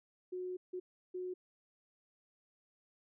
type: tone bursts at uneven times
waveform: sine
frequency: 365.2 Hz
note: F#4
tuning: 23 cents flat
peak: -38 dBFS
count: 3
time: 0.32-0.57 / 0.73-0.8 / 1.14-1.34 s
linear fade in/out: 10 ms
effects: none